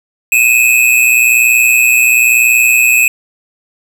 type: tone pair together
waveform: square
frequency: 2489 / 2610 Hz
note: D#7 / E7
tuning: 0 / -18 cents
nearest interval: minor second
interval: 82 cents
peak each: -10 dBFS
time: 0.32-3.08 s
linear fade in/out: 2 ms
effects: 7-bit